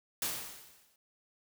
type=noise with exponential decay; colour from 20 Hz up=white; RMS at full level=-32 dBFS; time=0.22-0.96 s; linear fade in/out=2 ms; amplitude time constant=160 ms; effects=none